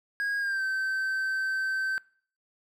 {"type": "tone with pitch glide", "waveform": "triangle", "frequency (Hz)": [1639, 1547], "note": ["G#6", "G6"], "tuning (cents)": [-23, -23], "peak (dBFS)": -25, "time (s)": [0.2, 1.98], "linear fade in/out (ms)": 0, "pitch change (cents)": -100, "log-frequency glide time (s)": [0.39, 0.63], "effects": ["noise-tail reverb RT60 0.5 s tail -23 dB re dry"]}